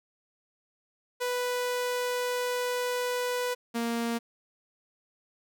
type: tone pair in turn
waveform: sawtooth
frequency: 493.9 / 233.1 Hz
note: B4 / A#3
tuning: 0 / 0 cents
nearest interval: octave + minor second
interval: 1300 cents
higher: first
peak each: -24 dBFS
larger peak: neither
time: 1.2-3.55 / 3.74-4.19 s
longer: first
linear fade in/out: 20 ms
effects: none